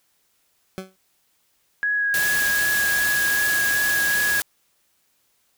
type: tone with exponential decay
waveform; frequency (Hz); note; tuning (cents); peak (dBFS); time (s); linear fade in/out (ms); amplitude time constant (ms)
20% pulse; 188.6; F#3; +33; -21; 0.78-0.96; 0; 37
type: tone with vibrato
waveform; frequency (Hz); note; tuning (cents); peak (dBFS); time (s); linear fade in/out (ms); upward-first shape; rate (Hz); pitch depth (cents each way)
sine; 1661.2; G#6; 0; -19; 1.83-4.4; 0; sine; 2.6; 14
type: noise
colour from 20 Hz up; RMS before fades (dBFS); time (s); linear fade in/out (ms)
white; -26; 2.14-4.42; 0
effects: white hiss -66 dBFS RMS until 5.57 s